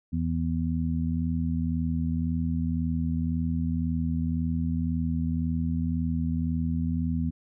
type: harmonic tone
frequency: 81.9 Hz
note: E2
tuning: 11 cents flat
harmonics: 1 / 2 / 3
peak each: -29 / -29 / -29 dBFS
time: 0.12-7.31 s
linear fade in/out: 20 ms
effects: none